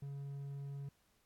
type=tone; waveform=triangle; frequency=140 Hz; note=C#3; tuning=18 cents sharp; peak=-40 dBFS; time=0.02-0.89 s; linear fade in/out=5 ms; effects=pink hiss -75 dBFS RMS until 1.25 s + AAC 64 kbps